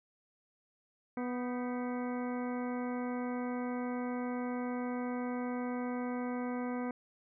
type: harmonic tone with a mistuned harmonic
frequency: 246.8 Hz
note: B3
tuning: 1 cent flat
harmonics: 1 / 2 / 3 / 4 / 5 / 6 / 8 / 9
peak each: -35 / -41 / -45 / -47 / -49 / -51 / -53 / -54 dBFS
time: 1.17-6.91 s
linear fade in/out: 2 ms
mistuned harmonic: 6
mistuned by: +75 cents
effects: none